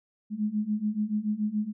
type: beating tone pair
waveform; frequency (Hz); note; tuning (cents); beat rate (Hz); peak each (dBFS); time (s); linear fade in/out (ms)
sine; 207.7 / 214.7; G#3 / A3; 0 / -42; 7; -30 / -28; 0.3-1.73; 50
effects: none